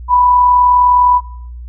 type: tone with amplitude modulation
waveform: sine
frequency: 987.8 Hz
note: B5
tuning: in tune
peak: -5 dBFS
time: 0.08-1.21 s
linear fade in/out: 50 ms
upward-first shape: sine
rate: 39.7 Hz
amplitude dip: 35%
effects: noise-tail reverb RT60 0.6 s tail -17 dB re dry + added 60 Hz sine -26 dBFS peak until 1.68 s